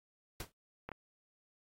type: noise with exponential decay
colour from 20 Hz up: pink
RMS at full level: -38 dBFS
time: 0.4-0.52 s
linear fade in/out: 2 ms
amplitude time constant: 24 ms
type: clicks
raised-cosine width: 0.5 ms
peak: -27 dBFS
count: 2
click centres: 0.89 / 0.917 s
effects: AAC 48 kbps